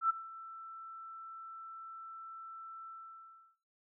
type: tone with ADSR envelope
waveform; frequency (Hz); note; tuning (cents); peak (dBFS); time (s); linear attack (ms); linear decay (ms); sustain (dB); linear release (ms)
sine; 1331; E6; +16; -24; 0.01-3.56; 88; 13; -22; 690
effects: noise-tail reverb RT60 0.6 s tail -19 dB re dry